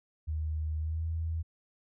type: tone with pitch glide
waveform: sine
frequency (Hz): 77.78 to 81.41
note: D#2 to E2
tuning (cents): 0 to -21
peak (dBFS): -30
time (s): 0.27-1.43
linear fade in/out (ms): 20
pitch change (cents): +79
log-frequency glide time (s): 0.79-1.05
effects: none